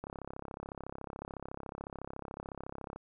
click train, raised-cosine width 1 ms, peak -27 dBFS, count 100, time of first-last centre 0.04-2.96 s, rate 33.9 Hz, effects none

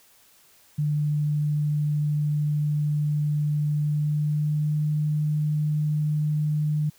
sine tone with pitch glide, 148.9 to 151.07 Hz, D3 to D3, +24 to +49 cents, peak -21 dBFS, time 0.78-6.9 s, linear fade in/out 10 ms, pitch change +25 cents, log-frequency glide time 3.8-4.8 s, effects white hiss -57 dBFS RMS until 6.98 s

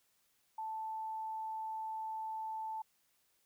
sine tone, 880 Hz, A5, in tune, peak -38 dBFS, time 0.58-2.82 s, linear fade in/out 5 ms, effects white hiss -75 dBFS RMS until 3.45 s

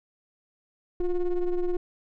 triangle ring-modulated tone, 181.3 Hz, F#3, 35 cents flat, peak -18 dBFS, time 1-1.77 s, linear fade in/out 5 ms, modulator 172 Hz, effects none

